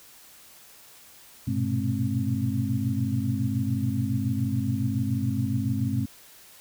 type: tone cluster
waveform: sine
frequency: 100.3 / 118.9 / 126 / 214.6 / 265.9 Hz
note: G2 / A#2 / B2 / A3 / C4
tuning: +40 / +35 / +35 / -43 / +28 cents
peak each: -30 dBFS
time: 1.47-6.06 s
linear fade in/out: 10 ms
effects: white hiss -51 dBFS RMS until 6.6 s